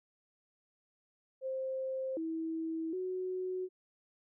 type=tone with pitch steps; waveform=sine; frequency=526 / 324 / 369.6 Hz; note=C5 / E4 / F#4; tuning=+9 / -30 / -2 cents; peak=-34 dBFS; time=1.41-3.69 s; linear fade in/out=50 ms; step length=760 ms; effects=none